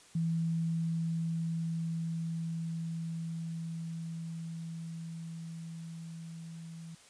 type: tone with level ramp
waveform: sine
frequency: 164.81 Hz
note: E3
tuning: in tune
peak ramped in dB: -28 to -43 dBFS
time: 0.15-6.95 s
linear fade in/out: 5 ms
effects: white hiss -58 dBFS RMS until 7.09 s + resampled to 22050 Hz